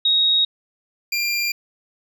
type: tone pair in turn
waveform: sine / 25% pulse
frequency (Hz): 3771 / 2388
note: A#7 / D7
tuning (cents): +19 / +28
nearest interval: minor sixth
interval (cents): 791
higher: first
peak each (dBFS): -14 / -16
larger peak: first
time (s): 0.05-0.45 / 1.12-1.52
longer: neither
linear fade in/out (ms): 5
effects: none